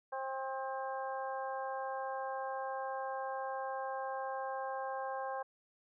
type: harmonic tone with a mistuned harmonic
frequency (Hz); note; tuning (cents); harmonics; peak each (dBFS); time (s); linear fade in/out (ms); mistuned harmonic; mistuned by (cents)
265.9; C4; +28; 2 / 3 / 4 / 5 / 6; -41 / -40 / -43 / -55 / -48; 0.12-5.43; 10; 5; -53
effects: none